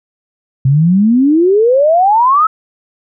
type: exponential sweep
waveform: sine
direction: up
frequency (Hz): 128.8 to 1318.5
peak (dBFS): -6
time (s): 0.65-2.47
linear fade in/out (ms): 5
effects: none